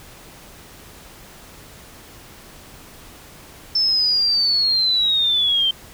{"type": "linear sweep", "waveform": "sine", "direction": "down", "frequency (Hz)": [5310, 3111], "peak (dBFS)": -15, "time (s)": [3.75, 5.71], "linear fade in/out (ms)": 5, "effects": ["pink hiss -43 dBFS RMS until 5.93 s"]}